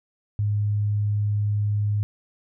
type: tone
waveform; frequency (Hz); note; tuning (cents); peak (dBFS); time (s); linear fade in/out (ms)
sine; 103.83; G#2; 0; -20; 0.39-2.03; 0
effects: none